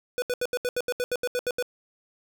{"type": "tone bursts", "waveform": "square", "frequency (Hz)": 493.9, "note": "B4", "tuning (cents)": 0, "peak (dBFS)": -25, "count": 13, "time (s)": [0.18, 1.625], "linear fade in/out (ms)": 0, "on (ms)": 41, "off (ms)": 76, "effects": []}